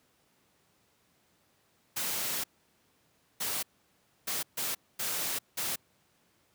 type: noise bursts at uneven times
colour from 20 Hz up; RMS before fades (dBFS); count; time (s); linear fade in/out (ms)
white; -33; 6; 1.96-2.44 / 3.4-3.63 / 4.27-4.43 / 4.57-4.75 / 4.99-5.39 / 5.57-5.76; 10
effects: pink hiss -69 dBFS RMS until 6.54 s + high-pass 100 Hz 12 dB/octave

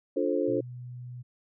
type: chord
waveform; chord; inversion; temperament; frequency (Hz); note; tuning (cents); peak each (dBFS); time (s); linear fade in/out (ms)
sine; D minor seventh; none; just; 293.7 / 352.4 / 440.5 / 528.6; D4 / F4 / A4 / C5; 0 / +16 / +2 / +18; -30; 0.16-0.61; 10
type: tone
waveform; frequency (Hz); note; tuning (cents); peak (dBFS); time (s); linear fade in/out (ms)
sine; 123.47; B2; 0; -38; 0.47-1.23; 20
effects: none

